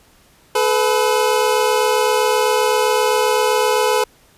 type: tone pair together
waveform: 25% pulse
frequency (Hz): 430.8 / 498.5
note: A4 / B4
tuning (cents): -37 / +16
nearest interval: minor third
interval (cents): 253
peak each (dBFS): -13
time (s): 0.55-4.04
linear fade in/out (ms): 5
effects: pink hiss -52 dBFS RMS until 4.37 s + resampled to 32000 Hz